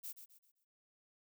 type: noise with echo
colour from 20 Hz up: violet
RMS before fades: -45 dBFS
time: 0.03-0.13 s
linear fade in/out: 20 ms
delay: 130 ms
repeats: 4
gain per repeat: -9 dB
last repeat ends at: 0.65 s
effects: none